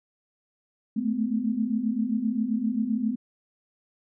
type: tone cluster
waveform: sine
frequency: 215.2 / 222.8 / 253.6 Hz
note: A3 / A3 / B3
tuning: -38 / +22 / +46 cents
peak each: -28 dBFS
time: 0.96-3.16 s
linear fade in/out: 10 ms
effects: none